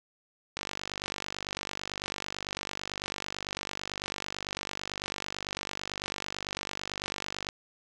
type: click train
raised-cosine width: 0.2 ms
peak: -16 dBFS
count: 340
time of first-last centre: 0.57-7.488 s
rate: 49 Hz
effects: none